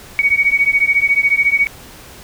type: beating tone pair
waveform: sine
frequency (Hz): 2237 / 2251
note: C#7 / C#7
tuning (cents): +15 / +26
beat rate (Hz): 14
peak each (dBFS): -14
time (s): 0.19-1.67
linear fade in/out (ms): 0
effects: pink hiss -38 dBFS RMS until 2.23 s